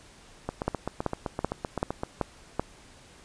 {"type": "two click trains", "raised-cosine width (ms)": 1, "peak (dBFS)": [-11, -15], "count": [6, 13], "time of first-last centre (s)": [[0.68, 2.596], [0.49, 2.034]], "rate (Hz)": [2.61, 7.77], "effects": ["pink hiss -53 dBFS RMS until 3.24 s", "resampled to 22050 Hz"]}